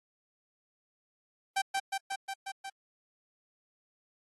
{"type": "tone with echo", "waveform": "sawtooth", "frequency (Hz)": 780, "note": "G5", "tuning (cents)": -9, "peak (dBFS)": -23, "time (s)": [1.56, 1.62], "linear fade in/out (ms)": 10, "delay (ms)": 180, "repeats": 6, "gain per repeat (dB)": -2, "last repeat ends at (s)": 2.7, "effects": ["AAC 32 kbps"]}